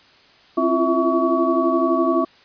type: tone cluster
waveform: sine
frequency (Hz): 265.4 / 334.4 / 346.2 / 656 / 1128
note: C4 / E4 / F4 / E5 / C#6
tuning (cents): +25 / +25 / -15 / -9 / +30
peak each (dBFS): -22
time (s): 0.57-2.25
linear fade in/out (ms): 10
effects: white hiss -51 dBFS RMS until 2.44 s + resampled to 11025 Hz